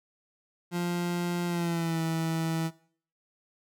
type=tone with pitch glide; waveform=30% pulse; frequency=174.61 to 162.92 Hz; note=F3 to E3; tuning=0 to -20 cents; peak=-25 dBFS; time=0.71-2.71 s; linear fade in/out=50 ms; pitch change=-120 cents; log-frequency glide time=1.46-2 s; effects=noise-tail reverb RT60 0.5 s tail -18 dB re dry